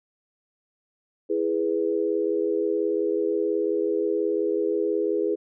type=chord; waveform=sine; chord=E major; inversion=none; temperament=equal; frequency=329.6 / 415.3 / 493.9 Hz; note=E4 / G#4 / B4; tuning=0 / 0 / 0 cents; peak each=-27 / -24 / -28 dBFS; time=1.29-5.36 s; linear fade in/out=20 ms; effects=none